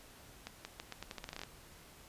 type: accelerating click train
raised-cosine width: 0.2 ms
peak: -25 dBFS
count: 14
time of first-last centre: 0.47-1.435 s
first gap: 180 ms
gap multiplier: 0.83
effects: pink hiss -57 dBFS RMS until 2.08 s + resampled to 32000 Hz

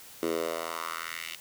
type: tone with high-pass filter sweep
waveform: 10% pulse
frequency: 82.41 Hz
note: E2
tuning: in tune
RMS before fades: -34 dBFS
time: 0.23-1.35 s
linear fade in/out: 0 ms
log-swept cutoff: 340 to 2700 Hz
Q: 2.3
effects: white hiss -49 dBFS RMS until 1.4 s

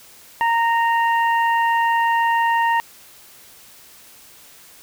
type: harmonic tone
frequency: 926 Hz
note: A#5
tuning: 12 cents flat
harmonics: 1 / 2 / 3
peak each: -16 / -22 / -31 dBFS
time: 0.41-2.8 s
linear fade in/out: 0 ms
effects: white hiss -46 dBFS RMS until 4.82 s

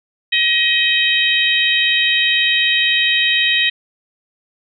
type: harmonic tone with a mistuned harmonic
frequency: 632 Hz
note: D#5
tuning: 27 cents sharp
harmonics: 3 / 4 / 5 / 6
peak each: -18 / -18 / -18 / -18 dBFS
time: 0.32-3.7 s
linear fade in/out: 10 ms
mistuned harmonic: 5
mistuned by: -16 cents
effects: none

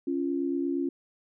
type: tone pair together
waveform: sine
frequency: 276.7 / 345.3 Hz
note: C#4 / F4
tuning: -3 / -20 cents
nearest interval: major third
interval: 383 cents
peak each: -28 / -30 dBFS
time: 0.07-0.89 s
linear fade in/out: 5 ms
effects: none

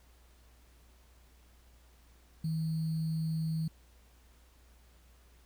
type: tone with sample-and-hold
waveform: sine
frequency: 160 Hz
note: D#3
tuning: 49 cents sharp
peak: -30 dBFS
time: 2.44-3.68 s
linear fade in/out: 5 ms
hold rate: 4410 Hz
effects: added 60 Hz sine -59 dBFS peak until 5.45 s + pink hiss -66 dBFS RMS until 5.45 s

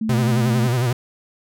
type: tone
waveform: sine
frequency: 220 Hz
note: A3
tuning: in tune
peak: -20 dBFS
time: 0.01-0.67 s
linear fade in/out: 5 ms
type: tone with vibrato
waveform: 45% pulse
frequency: 123.47 Hz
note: B2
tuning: in tune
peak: -17 dBFS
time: 0.09-0.93 s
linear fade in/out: 5 ms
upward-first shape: sine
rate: 11 Hz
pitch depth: 89 cents each way
effects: none

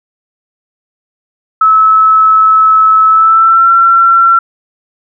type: tone with pitch glide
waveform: sine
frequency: 1299 to 1356.5 Hz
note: E6 to E6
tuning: -26 to +49 cents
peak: -3 dBFS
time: 1.61-4.39 s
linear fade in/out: 5 ms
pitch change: +75 cents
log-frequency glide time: 3.08-3.69 s
effects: none

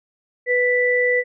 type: tone pair together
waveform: sine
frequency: 494.4 / 1975.5 Hz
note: B4 / B6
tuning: +2 / 0 cents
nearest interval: 2 octaves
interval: 2398 cents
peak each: -18 dBFS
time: 0.46-1.24 s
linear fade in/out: 50 ms
effects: none

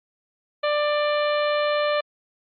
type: harmonic tone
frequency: 592 Hz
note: D5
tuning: 14 cents sharp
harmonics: 1 / 2 / 3 / 4 / 5 / 6 / 7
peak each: -21 / -27 / -31 / -33 / -35 / -37 / -38 dBFS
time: 0.63-2.01 s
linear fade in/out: 10 ms
effects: Opus 48 kbps

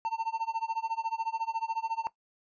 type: tone with tremolo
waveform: triangle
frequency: 903 Hz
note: A5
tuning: 45 cents sharp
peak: -24 dBFS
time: 0.05-2.07 s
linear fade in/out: 0 ms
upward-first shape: sine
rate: 14 Hz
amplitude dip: 90%
effects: noise-tail reverb RT60 0.1 s tail -17 dB re dry + resampled to 16000 Hz

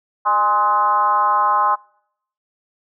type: tone with frequency modulation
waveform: sine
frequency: 1046.5 Hz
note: C6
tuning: in tune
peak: -13 dBFS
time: 0.25-1.76 s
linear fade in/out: 20 ms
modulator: 220 Hz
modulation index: 1.1
effects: noise-tail reverb RT60 0.7 s tail -25 dB re dry

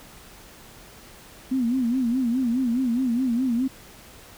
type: tone with vibrato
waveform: sine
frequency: 246.9 Hz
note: B3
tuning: in tune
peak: -20 dBFS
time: 1.51-3.68 s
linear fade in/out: 10 ms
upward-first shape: sine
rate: 4.8 Hz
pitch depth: 130 cents each way
effects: pink hiss -47 dBFS RMS until 4.37 s

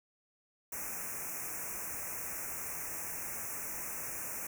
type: band-stop noise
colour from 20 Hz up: white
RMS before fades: -40 dBFS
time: 0.72-4.47 s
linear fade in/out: 5 ms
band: 2600 to 5600 Hz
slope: 96 dB/octave
effects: none

